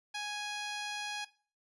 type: tone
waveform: 10% pulse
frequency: 830.6 Hz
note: G#5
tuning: in tune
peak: -28 dBFS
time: 0.14-1.25 s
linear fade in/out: 10 ms
effects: noise-tail reverb RT60 0.4 s tail -18 dB re dry + resampled to 24000 Hz